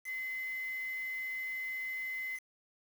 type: tone with quantisation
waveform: sine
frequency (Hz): 2046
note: C7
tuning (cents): -39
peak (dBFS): -36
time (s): 0.04-2.4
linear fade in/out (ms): 50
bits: 8
effects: none